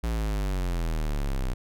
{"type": "exponential sweep", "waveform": "square", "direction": "down", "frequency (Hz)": [58.27, 30.96], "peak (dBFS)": -26, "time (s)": [0.03, 1.54], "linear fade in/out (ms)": 10, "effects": []}